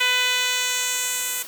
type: tone with band-pass filter sweep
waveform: 10% pulse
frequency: 499.1 Hz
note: B4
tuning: 18 cents sharp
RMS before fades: -23 dBFS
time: 0-1.43 s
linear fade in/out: 10 ms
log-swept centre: 3000 to 11000 Hz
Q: 1.2
effects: white hiss -38 dBFS RMS until 1.47 s + high-pass 200 Hz 12 dB/octave